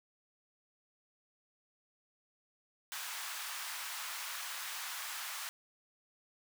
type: high-pass noise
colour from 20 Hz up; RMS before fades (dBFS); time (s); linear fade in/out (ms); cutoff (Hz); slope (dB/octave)
pink; -42; 2.92-5.49; 0; 980; 24
effects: none